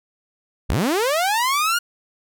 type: linear sweep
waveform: sawtooth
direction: up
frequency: 30.42 to 1446 Hz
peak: -14 dBFS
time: 0.69-1.79 s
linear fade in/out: 10 ms
effects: none